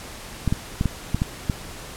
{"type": "clicks", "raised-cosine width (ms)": 5, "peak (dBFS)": -8, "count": 7, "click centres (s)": [0.477, 0.525, 0.811, 0.857, 1.146, 1.219, 1.498], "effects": ["pink hiss -38 dBFS RMS until 1.96 s", "low-pass 12000 Hz 12 dB/octave"]}